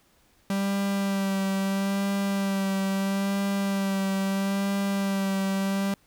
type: tone with vibrato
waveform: 45% pulse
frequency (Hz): 196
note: G3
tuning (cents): 0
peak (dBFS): -24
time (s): 0.5-5.94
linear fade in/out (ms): 2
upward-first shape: sine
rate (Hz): 0.76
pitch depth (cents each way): 20
effects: pink hiss -63 dBFS RMS until 6.06 s